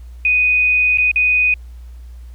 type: tone with dropouts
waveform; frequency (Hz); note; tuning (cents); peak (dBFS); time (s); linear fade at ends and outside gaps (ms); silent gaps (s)
sine; 2489; D#7; 0; -11; 0.25-1.54; 2; 0.974-0.983 / 1.115-1.159
effects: added 60 Hz sine -32 dBFS peak until 2.34 s + pink hiss -56 dBFS RMS until 2.34 s